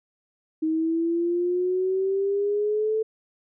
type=exponential sweep; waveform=sine; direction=up; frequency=314.1 to 441.4 Hz; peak=-21 dBFS; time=0.62-3.03 s; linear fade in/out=10 ms; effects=none